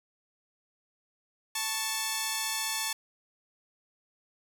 5% pulse tone pair together, 880 / 1108.7 Hz, A5 / C#6, 0 / 0 cents, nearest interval major third, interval 400 cents, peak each -19 / -23 dBFS, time 1.55-2.93 s, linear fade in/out 5 ms, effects none

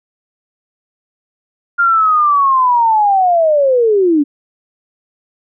sine linear sweep, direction down, 1409 to 277.2 Hz, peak -8 dBFS, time 1.78-4.24 s, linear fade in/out 20 ms, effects none

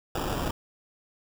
pink noise with sample-and-hold, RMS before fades -30 dBFS, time 0.15-0.51 s, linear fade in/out 5 ms, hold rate 2100 Hz, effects none

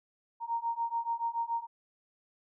sine beating tone pair, 925 / 932 Hz, A#5 / A#5, -14 / -1 cents, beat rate 7 Hz, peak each -34 / -33 dBFS, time 0.4-1.67 s, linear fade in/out 50 ms, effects none

